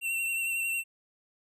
square tone with vibrato, 2718 Hz, F7, 48 cents flat, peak -29 dBFS, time 0.01-0.84 s, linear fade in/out 50 ms, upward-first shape sine, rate 11 Hz, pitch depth 26 cents each way, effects none

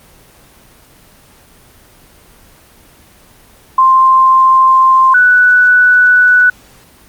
sine tone pair in turn, 1049 / 1483.5 Hz, C6 / F#6, +4 / +4 cents, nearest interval tritone, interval 600 cents, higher second, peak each -4 dBFS, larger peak neither, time 3.78-5.14 / 5.14-6.5 s, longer neither, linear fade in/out 5 ms, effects pink hiss -43 dBFS RMS until 7.08 s + Opus 24 kbps

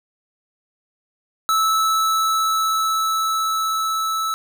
square tone with level ramp, 1309 Hz, E6, 13 cents flat, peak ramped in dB -16 to -21 dBFS, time 1.49-4.34 s, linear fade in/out 0 ms, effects none

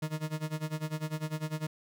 40% pulse tone with tremolo, 155.2 Hz, D#3, 4 cents flat, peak -29 dBFS, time 0.02-1.67 s, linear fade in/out 5 ms, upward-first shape sine, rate 10 Hz, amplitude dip 90%, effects none

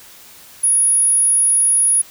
sine tone, 10370 Hz, E9, 29 cents flat, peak -11 dBFS, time 0.63-2.02 s, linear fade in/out 10 ms, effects white hiss -42 dBFS RMS until 2.1 s

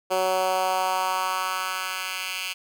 10% pulse tone with high-pass filter sweep, 186.6 Hz, F#3, 15 cents sharp, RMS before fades -26 dBFS, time 0.1-2.54 s, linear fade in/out 20 ms, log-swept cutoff 480 to 2500 Hz, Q 2, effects none

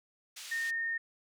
pink band-pass noise, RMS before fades -46 dBFS, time 0.36-0.71 s, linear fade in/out 10 ms, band 2700 to 8800 Hz, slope 12 dB/octave
sine tone, 1833 Hz, A#6, 30 cents flat, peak -31 dBFS, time 0.51-0.98 s, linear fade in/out 10 ms
effects none

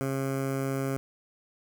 15% pulse tone with notch filter, 135.4 Hz, C#3, 40 cents flat, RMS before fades -30 dBFS, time 0.01-0.97 s, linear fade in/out 0 ms, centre 3700 Hz, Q 0.73, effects none

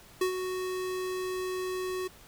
square tone with ADSR envelope, 370 Hz, F#4, in tune, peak -24 dBFS, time 0.21-2.08 s, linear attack 5 ms, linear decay 100 ms, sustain -8 dB, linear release 11 ms, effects pink hiss -54 dBFS RMS until 2.27 s

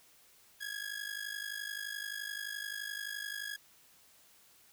sawtooth ring-modulated tone, 1661.2 Hz, G#6, in tune, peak -32 dBFS, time 0.6-3.57 s, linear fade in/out 20 ms, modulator 25.8 Hz, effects white hiss -63 dBFS RMS until 4.72 s

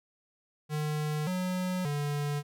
square tone with pitch steps, 151.5 / 183.2 / 145.6 Hz, D#3 / F#3 / D3, -46 / -17 / -15 cents, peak -30 dBFS, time 0.69-2.43 s, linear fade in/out 50 ms, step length 580 ms, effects none

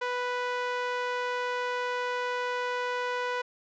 sawtooth tone with band-pass filter, 493.9 Hz, B4, in tune, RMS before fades -31 dBFS, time 0.01-3.42 s, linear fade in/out 10 ms, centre 1300 Hz, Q 0.81, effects resampled to 16000 Hz

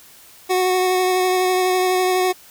25% pulse tone with vibrato, 368.5 Hz, F#4, 7 cents flat, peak -12 dBFS, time 0.49-2.33 s, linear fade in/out 20 ms, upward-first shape sine, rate 12 Hz, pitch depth 15 cents each way, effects white hiss -46 dBFS RMS until 2.5 s

